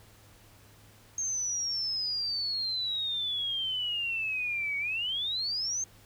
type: exponential two-way sweep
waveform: sine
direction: down then up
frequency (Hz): 6440 to 2235 to 6440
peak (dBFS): -29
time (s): 1.18-5.84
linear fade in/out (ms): 2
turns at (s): 4.78
effects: added 104 Hz sine -58 dBFS peak until 6.05 s + pink hiss -58 dBFS RMS until 6.05 s